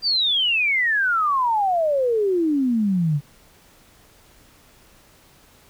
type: exponential sweep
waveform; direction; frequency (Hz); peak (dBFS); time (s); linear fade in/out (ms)
sine; down; 4800 to 138.59; -17; 0.02-3.21; 50
effects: pink hiss -53 dBFS RMS until 5.69 s